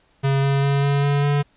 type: tone with pitch steps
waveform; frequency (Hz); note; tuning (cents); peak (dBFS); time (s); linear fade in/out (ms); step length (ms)
square; 137.2 / 138.55 / 139.92 / 141.3 / 142.7 / 144.1; C#3 / C#3 / C#3 / C#3 / D3 / D3; -17 / -1 / +17 / +34 / -49 / -33; -17; 0.23-1.43; 20; 200
effects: pink hiss -60 dBFS RMS until 1.56 s + resampled to 8000 Hz